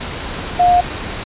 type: tone in noise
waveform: sine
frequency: 712 Hz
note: F5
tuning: 33 cents sharp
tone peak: -8 dBFS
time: 0.59-0.81 s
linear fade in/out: 10 ms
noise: pink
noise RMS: -25 dBFS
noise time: 0-1.24 s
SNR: +14 dB
effects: resampled to 8000 Hz